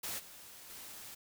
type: noise with level steps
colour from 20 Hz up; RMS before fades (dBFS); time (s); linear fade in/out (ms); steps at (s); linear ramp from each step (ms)
white; -40 / -53 / -49; 0.03-1.15; 10; 0.18 / 0.69; 20
effects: none